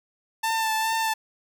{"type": "tone with vibrato", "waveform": "sawtooth", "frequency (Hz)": 888, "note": "A5", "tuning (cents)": 16, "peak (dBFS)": -19, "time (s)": [0.43, 1.14], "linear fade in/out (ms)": 10, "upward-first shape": "sine", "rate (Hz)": 2.4, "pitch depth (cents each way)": 21, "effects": []}